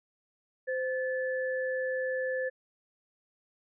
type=tone pair together; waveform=sine; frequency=516.4 / 1737 Hz; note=C5 / A6; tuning=-23 / -23 cents; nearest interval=octave + major sixth; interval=2100 cents; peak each=-30 / -35 dBFS; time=0.67-2.5 s; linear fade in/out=20 ms; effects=none